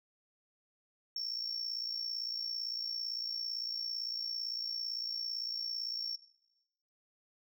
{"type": "tone with amplitude modulation", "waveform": "sine", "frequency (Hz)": 5460, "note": "F8", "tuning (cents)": -40, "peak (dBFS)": -31, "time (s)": [1.16, 6.16], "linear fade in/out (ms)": 2, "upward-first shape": "sine", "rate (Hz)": 57.8, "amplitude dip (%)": 70, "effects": ["noise-tail reverb RT60 0.9 s tail -17 dB re dry", "tanh soft clip ceiling -31 dBFS"]}